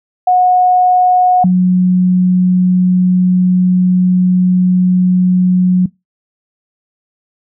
sine tone pair in turn, 729 / 182.25 Hz, F#5 / F#3, -26 / -26 cents, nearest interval 2 octaves, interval 2400 cents, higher first, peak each -6 dBFS, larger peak neither, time 0.27-1.44 / 1.44-5.86 s, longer second, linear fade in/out 5 ms, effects noise-tail reverb RT60 0.2 s tail -22 dB re dry

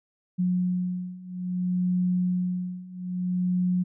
sine beating tone pair, 180.4 / 181 Hz, F#3 / F#3, -44 / -38 cents, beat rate 0.6 Hz, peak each -28 / -26 dBFS, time 0.38-3.84 s, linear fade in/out 20 ms, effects none

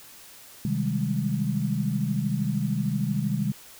sine chord, Ab major seventh, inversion first, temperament just, 129.78 / 155.74 / 194.67 / 207.7 Hz, C3 / Eb3 / G3 / Ab3, -14 / +2 / -12 / 0 cents, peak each -29 dBFS, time 0.65-3.52 s, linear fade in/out 2 ms, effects white hiss -48 dBFS RMS until 3.79 s

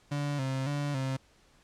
35% pulse tone with vibrato, 138.59 Hz, C#3, in tune, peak -28 dBFS, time 0.11-1.17 s, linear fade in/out 10 ms, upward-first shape square, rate 1.8 Hz, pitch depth 73 cents each way, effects pink hiss -63 dBFS RMS until 1.63 s + low-pass 8000 Hz 12 dB/octave

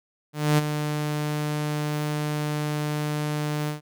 sawtooth tone with ADSR envelope, 149.9 Hz, D3, 36 cents sharp, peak -12 dBFS, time 0.33-3.81 s, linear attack 250 ms, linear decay 23 ms, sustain -9 dB, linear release 130 ms, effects none

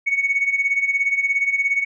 sine tone with tremolo, 2224 Hz, C#7, 5 cents sharp, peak -13 dBFS, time 0.06-1.85 s, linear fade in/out 20 ms, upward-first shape sine, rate 17 Hz, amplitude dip 75%, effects tanh soft clip ceiling -11 dBFS

